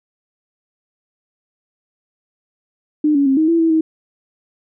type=tone with pitch steps; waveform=sine; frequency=301.9 / 281.6 / 268.5 / 315.1 / 333.7 / 326.8 / 318.4 Hz; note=D4 / C#4 / C4 / D#4 / E4 / E4 / D#4; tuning=+48 / +27 / +45 / +22 / +21 / -15 / +40 cents; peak=-11 dBFS; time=3.04-3.81 s; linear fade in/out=5 ms; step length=110 ms; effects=none